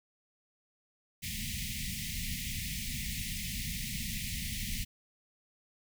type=band-stop noise; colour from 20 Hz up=pink; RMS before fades=-37 dBFS; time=1.22-4.85 s; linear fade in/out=20 ms; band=240 to 1900 Hz; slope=96 dB/octave; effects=none